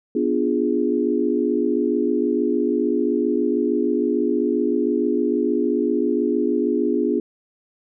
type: chord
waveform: sine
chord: B diminished seventh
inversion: none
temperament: equal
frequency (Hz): 246.9 / 293.7 / 349.2 / 415.3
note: B3 / D4 / F4 / Ab4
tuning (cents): 0 / 0 / 0 / 0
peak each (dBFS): -23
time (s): 0.15-7.2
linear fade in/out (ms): 5
effects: none